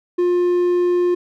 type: tone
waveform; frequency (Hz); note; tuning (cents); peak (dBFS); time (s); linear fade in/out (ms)
triangle; 354.3; F4; +25; -12; 0.18-1.15; 10
effects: none